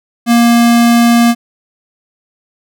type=tone; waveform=square; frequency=235.4 Hz; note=A#3; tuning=17 cents sharp; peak=-6 dBFS; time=0.26-1.35 s; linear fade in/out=50 ms; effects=none